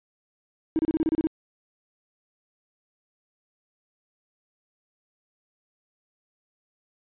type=tone bursts; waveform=triangle; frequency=318.6 Hz; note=D#4; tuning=41 cents sharp; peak=-16 dBFS; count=9; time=0.76-1.27 s; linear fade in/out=0 ms; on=30 ms; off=30 ms; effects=tanh soft clip ceiling -17 dBFS + resampled to 8000 Hz